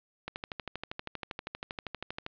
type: click train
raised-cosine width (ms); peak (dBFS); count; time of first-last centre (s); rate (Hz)
0.3; -20; 26; 0.28-2.264; 12.6
effects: resampled to 11025 Hz + 9-bit